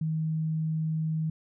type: tone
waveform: sine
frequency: 158.3 Hz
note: D#3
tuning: 30 cents sharp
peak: -26 dBFS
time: 0.01-1.3 s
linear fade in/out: 5 ms
effects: none